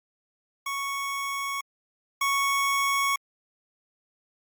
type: tone pair in turn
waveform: 25% pulse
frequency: 1108.7 / 1108.7 Hz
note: C#6 / C#6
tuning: 0 / 0 cents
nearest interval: unison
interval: 0 cents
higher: neither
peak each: -25 / -19 dBFS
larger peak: second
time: 0.66-1.61 / 2.21-3.16 s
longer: neither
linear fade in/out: 5 ms
effects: Opus 48 kbps